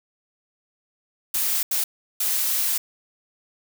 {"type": "noise bursts at uneven times", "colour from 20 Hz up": "blue", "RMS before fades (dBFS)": -23, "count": 3, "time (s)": [[1.34, 1.63], [1.71, 1.84], [2.2, 2.78]], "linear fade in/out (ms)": 5, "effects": []}